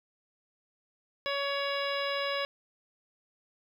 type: harmonic tone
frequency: 561 Hz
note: C#5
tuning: 21 cents sharp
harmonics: 1 / 2 / 3 / 4 / 5 / 6 / 7 / 9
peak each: -33 / -36 / -38 / -39 / -40 / -41 / -41 / -43 dBFS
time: 1.26-2.45 s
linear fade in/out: 0 ms
effects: 10-bit